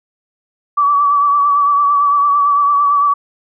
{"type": "tone with vibrato", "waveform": "sine", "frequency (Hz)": 1149, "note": "D6", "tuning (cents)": -38, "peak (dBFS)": -9, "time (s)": [0.77, 3.14], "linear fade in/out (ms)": 10, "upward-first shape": "triangle", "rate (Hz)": 8.9, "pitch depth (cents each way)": 43, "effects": []}